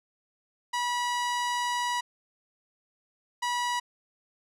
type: tone bursts at uneven times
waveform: sawtooth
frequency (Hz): 972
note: B5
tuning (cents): -28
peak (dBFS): -23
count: 2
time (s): 0.73-2.01 / 3.42-3.8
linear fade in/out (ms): 10
effects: low-pass 9000 Hz 12 dB/octave